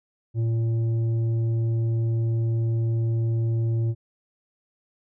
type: tone with tanh clipping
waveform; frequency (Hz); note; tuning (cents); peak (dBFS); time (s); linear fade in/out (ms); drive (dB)
triangle; 114.3; A#2; -34; -22; 0.34-3.95; 50; 11
effects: none